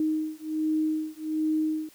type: beating tone pair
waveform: sine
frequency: 311.1 / 312.4 Hz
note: D#4 / D#4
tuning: 0 / +7 cents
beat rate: 1.3 Hz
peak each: -28 dBFS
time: 0-1.89 s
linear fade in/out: 2 ms
effects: white hiss -56 dBFS RMS until 1.94 s